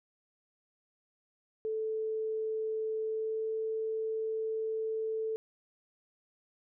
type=tone with pitch glide; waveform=sine; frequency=438.5 to 441.3 Hz; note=A4 to A4; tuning=-6 to +5 cents; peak=-31 dBFS; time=1.65-5.36 s; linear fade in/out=0 ms; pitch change=+11 cents; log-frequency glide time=3.02-3.52 s; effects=none